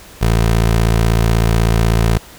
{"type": "tone", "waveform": "20% pulse", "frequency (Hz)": 56.2, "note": "A1", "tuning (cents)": 37, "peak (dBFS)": -6, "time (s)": [0.21, 2.18], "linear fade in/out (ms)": 10, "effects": ["pink hiss -39 dBFS RMS until 2.38 s"]}